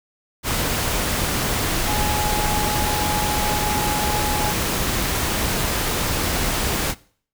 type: tone in noise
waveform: sine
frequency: 840 Hz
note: G#5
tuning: 19 cents sharp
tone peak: -24 dBFS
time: 1.85-4.55 s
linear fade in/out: 50 ms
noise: pink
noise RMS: -22 dBFS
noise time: 0.43-6.95 s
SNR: -5 dB
effects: noise-tail reverb RT60 0.5 s tail -21 dB re dry